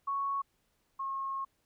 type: tone pair in turn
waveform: sine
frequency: 1108.7 / 1083.4 Hz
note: C#6 / C#6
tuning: 0 / -40 cents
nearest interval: unison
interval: 40 cents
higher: first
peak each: -30 / -33 dBFS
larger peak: first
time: 0.07-0.42 / 0.99-1.45 s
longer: second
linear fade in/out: 10 ms
effects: pink hiss -75 dBFS RMS until 1.65 s